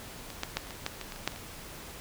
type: clicks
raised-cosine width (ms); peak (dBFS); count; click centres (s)
0.2; -24 / -13 / -11 / -30 / -25 / -13 / -20 / -22 / -27 / -10 / -29 / -25; 12; 0.303 / 0.434 / 0.57 / 0.67 / 0.707 / 0.864 / 1.013 / 1.122 / 1.161 / 1.276 / 1.32 / 1.361
effects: pink hiss -45 dBFS RMS until 2 s